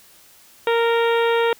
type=harmonic tone; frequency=464 Hz; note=A#4; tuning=8 cents flat; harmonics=1 / 2 / 3 / 4 / 5 / 6 / 7 / 8; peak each=-17 / -23 / -27 / -29 / -31 / -33 / -34 / -35 dBFS; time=0.67-1.53 s; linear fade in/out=2 ms; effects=white hiss -50 dBFS RMS until 1.59 s